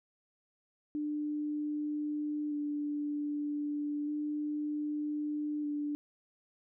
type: tone with vibrato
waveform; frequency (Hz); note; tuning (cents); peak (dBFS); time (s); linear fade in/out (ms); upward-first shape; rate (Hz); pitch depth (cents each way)
sine; 295.9; D4; +13; -32; 0.95-5.95; 0; square; 0.32; 13
effects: none